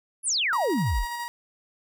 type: exponential sweep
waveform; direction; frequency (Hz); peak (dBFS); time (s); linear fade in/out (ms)
sine; down; 11330 to 30.01; -22; 0.23-1.06; 50
type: tone with tremolo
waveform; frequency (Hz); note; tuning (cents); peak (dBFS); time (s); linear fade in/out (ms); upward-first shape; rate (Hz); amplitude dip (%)
30% pulse; 951; A#5; +34; -27; 0.53-1.28; 0; square; 12; 25
effects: none